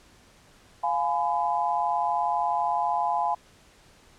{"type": "chord", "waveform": "sine", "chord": "F diminished", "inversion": "none", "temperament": "just", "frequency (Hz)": [698.5, 838.1, 1005.8], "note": ["F5", "Ab5", "Cb6"], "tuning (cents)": [0, 16, 31], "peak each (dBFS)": [-28, -26, -28], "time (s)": [0.83, 3.35], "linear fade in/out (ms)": 10, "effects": ["pink hiss -56 dBFS RMS until 4.18 s", "low-pass 9000 Hz 12 dB/octave"]}